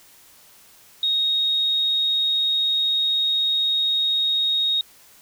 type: tone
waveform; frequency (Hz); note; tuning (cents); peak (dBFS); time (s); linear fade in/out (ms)
sine; 3744; A#7; +7; -18; 1.03-4.81; 2
effects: white hiss -51 dBFS RMS until 5.21 s